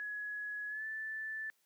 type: tone with pitch glide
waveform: sine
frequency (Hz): 1683 to 1756.5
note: G#6 to A6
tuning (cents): +23 to -3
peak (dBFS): -38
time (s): 0-1.5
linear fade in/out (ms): 0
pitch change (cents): +74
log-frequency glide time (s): 0.68-0.85
effects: white hiss -75 dBFS RMS until 1.65 s + high-pass 200 Hz 12 dB/octave